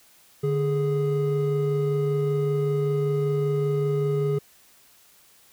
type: tone pair together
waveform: triangle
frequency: 146.83 / 415.3 Hz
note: D3 / G#4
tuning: 0 / 0 cents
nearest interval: octave + tritone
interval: 1800 cents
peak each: -22 dBFS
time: 0.43-4.39 s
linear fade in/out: 10 ms
effects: white hiss -56 dBFS RMS until 5.52 s